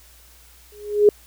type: tone with exponential growth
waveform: sine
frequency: 415.3 Hz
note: G#4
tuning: in tune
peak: -6 dBFS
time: 0.72-1.09 s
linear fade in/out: 2 ms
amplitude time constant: 79 ms
effects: added 60 Hz sine -51 dBFS peak until 1.26 s + white hiss -51 dBFS RMS until 1.26 s